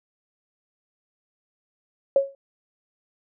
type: tone with exponential decay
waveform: sine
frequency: 550 Hz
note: C#5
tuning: 14 cents flat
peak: -11 dBFS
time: 2.16-2.35 s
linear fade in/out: 2 ms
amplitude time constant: 40 ms
effects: none